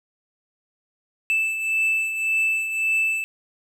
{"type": "beating tone pair", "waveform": "triangle", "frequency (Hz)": [2637, 2638.8], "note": ["E7", "E7"], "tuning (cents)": [0, 1], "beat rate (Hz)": 1.8, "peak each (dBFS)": [-19, -27], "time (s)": [1.3, 3.24], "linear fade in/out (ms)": 0, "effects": []}